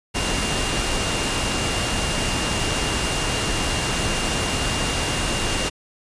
sine tone in noise, 2801 Hz, F7, 4 cents sharp, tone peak -30 dBFS, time 0.14-5.7 s, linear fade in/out 20 ms, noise pink, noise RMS -23 dBFS, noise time 0.14-5.7 s, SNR -10 dB, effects resampled to 22050 Hz

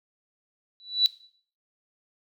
sine tone with exponential growth, 3951 Hz, B7, in tune, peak -13 dBFS, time 0.8-1.06 s, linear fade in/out 0 ms, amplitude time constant 56 ms, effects noise-tail reverb RT60 0.5 s tail -17 dB re dry

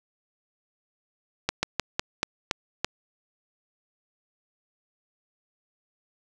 slowing click train, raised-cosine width 0.2 ms, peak -6 dBFS, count 7, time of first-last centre 1.49-2.846 s, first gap 140 ms, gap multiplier 1.19, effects none

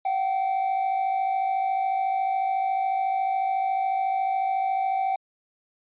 triangle tone pair together, 714 / 768 Hz, F5 / G5, +38 / -36 cents, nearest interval minor second, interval 126 cents, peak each -29 / -21 dBFS, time 0.05-5.16 s, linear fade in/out 5 ms, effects resampled to 8000 Hz

